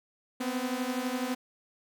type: beating tone pair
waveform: sawtooth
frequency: 246.9 / 258.9 Hz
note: B3 / C4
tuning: 0 / -18 cents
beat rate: 12 Hz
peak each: -29 dBFS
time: 0.4-1.35 s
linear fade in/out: 10 ms
effects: none